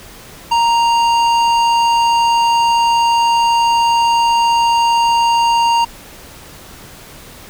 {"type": "tone with hard clipping", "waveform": "triangle", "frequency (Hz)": 932.3, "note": "A#5", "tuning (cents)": 0, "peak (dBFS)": -12, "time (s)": [0.51, 5.85], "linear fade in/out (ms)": 10, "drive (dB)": 16, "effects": ["pink hiss -37 dBFS RMS until 7.49 s"]}